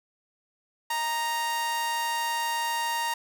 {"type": "tone with amplitude modulation", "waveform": "sawtooth", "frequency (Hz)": 932.3, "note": "A#5", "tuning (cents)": 0, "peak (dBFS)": -21, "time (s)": [0.9, 3.14], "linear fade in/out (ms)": 5, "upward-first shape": "sine", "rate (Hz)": 294, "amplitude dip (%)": 35, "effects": []}